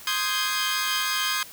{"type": "chord", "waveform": "15% pulse", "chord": "Ab major seventh", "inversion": "first", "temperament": "equal", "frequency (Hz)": [1046.5, 1244.5, 1568, 1661.2], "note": ["C6", "Eb6", "G6", "Ab6"], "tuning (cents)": [0, 0, 0, 0], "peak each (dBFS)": -23, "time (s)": [0.07, 1.43], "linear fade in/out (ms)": 2, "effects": ["white hiss -44 dBFS RMS until 1.52 s"]}